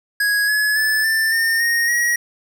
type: tone with pitch steps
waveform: square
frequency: 1661.2 / 1699 / 1737.8 / 1777.3 / 1817.8 / 1859.3 / 1901.6 Hz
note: G#6 / G#6 / A6 / A6 / A#6 / A#6 / A#6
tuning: 0 / +39 / -22 / +17 / -44 / -5 / +34 cents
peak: -16 dBFS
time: 0.2-2.16 s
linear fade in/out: 5 ms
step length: 280 ms
effects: none